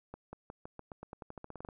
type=accelerating click train; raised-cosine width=1 ms; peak=-30 dBFS; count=17; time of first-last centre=0.14-1.688 s; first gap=190 ms; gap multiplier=0.9; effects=none